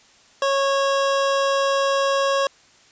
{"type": "tone", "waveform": "25% pulse", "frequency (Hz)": 550, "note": "C#5", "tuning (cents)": -14, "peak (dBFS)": -14, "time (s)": [0.42, 2.47], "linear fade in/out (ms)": 2, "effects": ["white hiss -53 dBFS RMS until 2.91 s", "resampled to 16000 Hz"]}